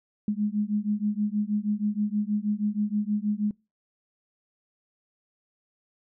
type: beating tone pair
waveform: sine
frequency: 205.9 / 212.2 Hz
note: G#3 / G#3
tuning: -15 / +38 cents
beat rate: 6.3 Hz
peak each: -27 dBFS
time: 0.28-3.51 s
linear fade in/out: 2 ms
effects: noise-tail reverb RT60 0.3 s tail -26 dB re dry